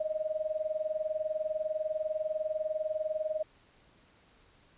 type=tone with tremolo; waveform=sine; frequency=622.3 Hz; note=D#5; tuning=in tune; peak=-26 dBFS; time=0-3.43 s; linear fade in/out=5 ms; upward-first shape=triangle; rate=20 Hz; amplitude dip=95%; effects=pink hiss -63 dBFS RMS until 4.77 s + resampled to 8000 Hz